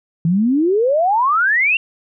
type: exponential sweep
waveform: sine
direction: up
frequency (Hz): 158.7 to 2794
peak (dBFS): -12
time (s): 0.25-1.77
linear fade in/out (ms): 2
effects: none